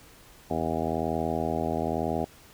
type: harmonic tone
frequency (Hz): 81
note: E2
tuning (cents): -30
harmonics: 1 / 2 / 3 / 4 / 5 / 6 / 7 / 8 / 9 / 10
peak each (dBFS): -37 / -35 / -33 / -35 / -34 / -37 / -38 / -34 / -34 / -37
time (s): 0.5-2.25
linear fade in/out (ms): 5
effects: pink hiss -53 dBFS RMS until 2.53 s